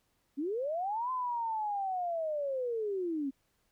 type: linear two-way sweep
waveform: sine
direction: up then down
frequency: 261.6 to 1034 to 261.6 Hz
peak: -31 dBFS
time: 0.37-3.31 s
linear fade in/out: 20 ms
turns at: 1.11 s
effects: pink hiss -75 dBFS RMS until 3.71 s